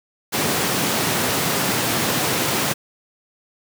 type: high-pass noise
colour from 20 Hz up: pink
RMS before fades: -21 dBFS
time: 0.32-2.74 s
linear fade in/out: 20 ms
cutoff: 120 Hz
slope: 24 dB/octave
effects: none